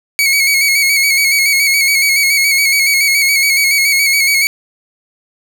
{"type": "tone with vibrato", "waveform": "sawtooth", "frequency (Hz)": 2217, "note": "C#7", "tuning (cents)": 0, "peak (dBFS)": -6, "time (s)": [0.19, 4.47], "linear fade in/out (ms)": 0, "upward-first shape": "square", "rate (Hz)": 7.1, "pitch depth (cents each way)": 40, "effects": []}